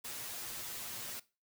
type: noise with comb filter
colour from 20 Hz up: white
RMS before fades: -43 dBFS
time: 0.04-1.2 s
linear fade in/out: 10 ms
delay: 8.4 ms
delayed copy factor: +1
effects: noise-tail reverb RT60 0.3 s tail -19 dB re dry